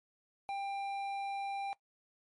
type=tone with hard clipping; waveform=triangle; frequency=793 Hz; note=G5; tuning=20 cents sharp; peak=-37 dBFS; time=0.49-1.73 s; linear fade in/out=0 ms; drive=12 dB; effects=noise-tail reverb RT60 0.1 s tail -20 dB re dry + MP3 48 kbps